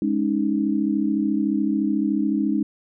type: chord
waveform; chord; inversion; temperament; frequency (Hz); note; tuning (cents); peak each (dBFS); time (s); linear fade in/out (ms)
sine; Ab suspended fourth; none; equal; 207.7 / 277.2 / 311.1; Ab3 / Db4 / Eb4; 0 / 0 / 0; -23 / -24 / -23; 0.02-2.63; 2
effects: none